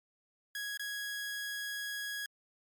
sawtooth tone with dropouts, 1661.2 Hz, G#6, in tune, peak -33 dBFS, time 0.55-2.26 s, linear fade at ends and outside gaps 2 ms, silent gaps 0.773-0.795 s, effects MP3 96 kbps

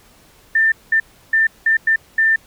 sine tone bursts at uneven times, 1789 Hz, A6, 28 cents sharp, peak -11 dBFS, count 6, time 0.55-0.72 / 0.92-1 / 1.33-1.47 / 1.66-1.77 / 1.87-1.96 / 2.18-2.36 s, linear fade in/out 5 ms, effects pink hiss -50 dBFS RMS until 2.46 s

